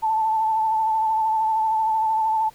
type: tone with vibrato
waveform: sine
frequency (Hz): 880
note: A5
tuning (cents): 0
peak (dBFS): -18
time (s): 0.02-2.5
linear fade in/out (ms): 20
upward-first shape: triangle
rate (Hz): 13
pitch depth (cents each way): 37
effects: pink hiss -52 dBFS RMS until 2.54 s